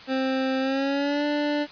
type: tone with pitch glide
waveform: 25% pulse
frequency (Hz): 263.5 to 294.1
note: C4 to D4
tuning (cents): +12 to +3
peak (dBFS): -19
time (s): 0.07-1.67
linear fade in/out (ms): 50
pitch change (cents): +191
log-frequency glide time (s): 0.6-1.25
effects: white hiss -44 dBFS RMS until 1.71 s + resampled to 11025 Hz